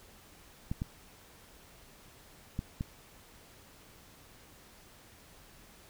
clicks, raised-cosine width 5 ms, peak -21 dBFS, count 4, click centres 0.715 / 0.819 / 2.591 / 2.809 s, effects pink hiss -57 dBFS RMS until 5.89 s

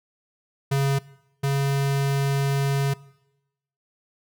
square tone pair in turn, 138.1 / 138.74 Hz, C#3 / C#3, -6 / +2 cents, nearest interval unison, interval 8 cents, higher second, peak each -20 / -21 dBFS, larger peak first, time 0.71-0.99 / 1.43-2.94 s, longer second, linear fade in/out 10 ms, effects noise-tail reverb RT60 0.9 s tail -21 dB re dry

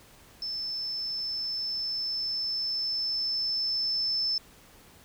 sine tone with level ramp, 5274 Hz, E8, in tune, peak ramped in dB -31 to -25 dBFS, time 0.42-4.38 s, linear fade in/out 2 ms, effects pink hiss -55 dBFS RMS until 5.04 s

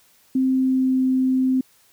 sine tone with pitch glide, 261.6 to 259.6 Hz, C4 to C4, 0 to -13 cents, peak -16 dBFS, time 0.35-1.61 s, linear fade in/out 5 ms, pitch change -13 cents, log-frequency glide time 0.47-1.03 s, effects white hiss -57 dBFS RMS until 1.92 s

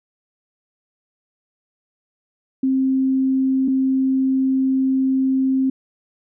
sine tone pair in turn, 264.4 / 264.4 Hz, C4 / C4, +18 / +18 cents, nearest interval unison, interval 0 cents, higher neither, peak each -15 dBFS, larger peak neither, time 2.63-3.68 / 3.68-5.7 s, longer second, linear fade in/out 5 ms, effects none

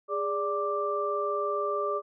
sine tone cluster, 410.4 / 584 / 1177 Hz, G#4 / D5 / D6, -21 / -10 / +3 cents, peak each -31 / -32 / -30 dBFS, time 0.08-2.02 s, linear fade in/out 50 ms, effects none

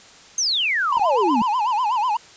sine exponential sweep, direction down, 6510 to 209.3 Hz, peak -18 dBFS, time 0.38-1.42 s, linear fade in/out 2 ms
triangle tone with vibrato, 924 Hz, A#5, 16 cents flat, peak -16 dBFS, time 0.92-2.17 s, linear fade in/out 5 ms, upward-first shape sine, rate 8.1 Hz, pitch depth 200 cents each way
clicks, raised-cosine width 1 ms, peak -24 dBFS, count 2, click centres 0.971 / 0.996 s
effects white hiss -46 dBFS RMS until 2.36 s + resampled to 16000 Hz

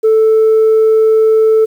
sine tone, 440 Hz, A4, in tune, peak -4 dBFS, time 0.03-1.66 s, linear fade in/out 20 ms, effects tanh soft clip ceiling -4 dBFS + 7-bit

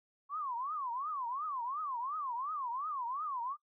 sine tone with vibrato, 1086 Hz, C#6, 36 cents flat, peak -35 dBFS, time 0.29-3.57 s, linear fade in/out 50 ms, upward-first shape triangle, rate 2.8 Hz, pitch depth 300 cents each way, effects noise-tail reverb RT60 0.1 s tail -23 dB re dry

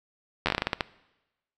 slowing click train, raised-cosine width 0.3 ms, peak -8 dBFS, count 11, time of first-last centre 0.46-0.808 s, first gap 11 ms, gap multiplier 1.24, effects noise-tail reverb RT60 1.0 s tail -20 dB re dry

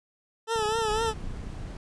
20% pulse tone with vibrato, 440 Hz, A4, in tune, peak -20 dBFS, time 0.47-1.14 s, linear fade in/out 50 ms, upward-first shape triangle, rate 4 Hz, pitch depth 85 cents each way
click train, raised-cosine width 5 ms, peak -29 dBFS, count 30, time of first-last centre 0.56-1.502 s, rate 30.8 Hz
brown noise, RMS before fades -37 dBFS, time 0.9-1.77 s, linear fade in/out 2 ms
effects resampled to 22050 Hz

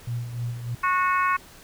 sine tone with tremolo, 119.6 Hz, A#2, 45 cents sharp, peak -25 dBFS, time 0.07-0.75 s, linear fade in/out 5 ms, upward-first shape sine, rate 3.3 Hz, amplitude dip 60%
harmonic tone, 366.1 Hz, F#4, 18 cents flat, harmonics 3 / 4 / 5 / 6 / 7, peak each -21 / -27 / -31 / -32 / -33 dBFS, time 0.83-1.37 s, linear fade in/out 10 ms
effects pink hiss -48 dBFS RMS until 1.63 s

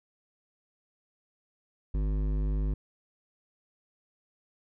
sine tone with hard clipping, 51 Hz, G#1, 31 cents flat, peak -28 dBFS, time 1.94-2.74 s, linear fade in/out 5 ms, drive 13 dB, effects none

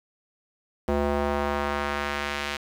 square tone with band-pass filter sweep, 72 Hz, D2, 34 cents flat, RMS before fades -27 dBFS, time 0.88-2.57 s, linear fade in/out 5 ms, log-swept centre 510 to 2700 Hz, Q 0.94, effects 8-bit

